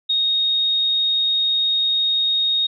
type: tone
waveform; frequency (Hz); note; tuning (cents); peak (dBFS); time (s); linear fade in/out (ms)
sine; 3729; A#7; 0; -16; 0.09-2.67; 10
effects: none